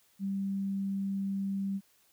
sine tone, 195.9 Hz, G3, 1 cent flat, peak -30 dBFS, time 0.19-1.81 s, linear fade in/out 50 ms, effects white hiss -67 dBFS RMS until 2.12 s

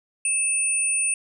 sine tone pair together, 2620 / 9337 Hz, E7 / D9, -11 / -11 cents, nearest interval octave + minor seventh, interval 2200 cents, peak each -26 / -21 dBFS, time 0.25-1.14 s, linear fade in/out 2 ms, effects none

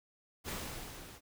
pink noise with level ramp, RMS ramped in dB -38 to -53 dBFS, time 0.44-1.21 s, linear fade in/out 50 ms, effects none

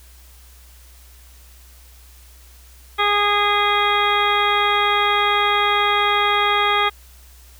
harmonic tone with a mistuned harmonic, 411.3 Hz, G#4, 17 cents flat, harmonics 1 / 2 / 3 / 4 / 5 / 6 / 8 / 9, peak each -25 / -22 / -19 / -27 / -23 / -28 / -24 / -29 dBFS, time 2.98-6.9 s, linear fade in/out 20 ms, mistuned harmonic 9, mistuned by +20 cents, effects added 62 Hz sine -44 dBFS peak until 7.59 s + white hiss -50 dBFS RMS until 7.59 s

